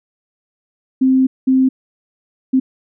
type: tone bursts at uneven times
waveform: sine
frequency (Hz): 261.6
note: C4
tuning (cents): 0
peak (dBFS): -9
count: 3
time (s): 1.01-1.27 / 1.47-1.69 / 2.53-2.6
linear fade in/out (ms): 10
effects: none